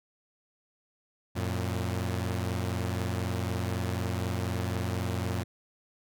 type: tone pair together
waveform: sawtooth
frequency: 90.3 / 114.3 Hz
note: F#2 / A#2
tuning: -42 / -34 cents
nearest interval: major third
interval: 408 cents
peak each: -27 / -29 dBFS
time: 1.35-5.44 s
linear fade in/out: 20 ms
effects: none